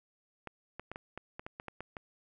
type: clicks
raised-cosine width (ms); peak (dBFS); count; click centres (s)
0.5; -26; 11; 0.473 / 0.796 / 0.916 / 0.959 / 1.176 / 1.395 / 1.465 / 1.599 / 1.683 / 1.806 / 1.968
effects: none